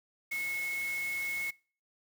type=tone in noise; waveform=sine; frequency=2183 Hz; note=C#7; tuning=27 cents flat; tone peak=-32 dBFS; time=0.31-1.51 s; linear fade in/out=10 ms; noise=white; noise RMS=-45 dBFS; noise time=0.31-1.51 s; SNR=+10 dB; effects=noise-tail reverb RT60 0.4 s tail -24 dB re dry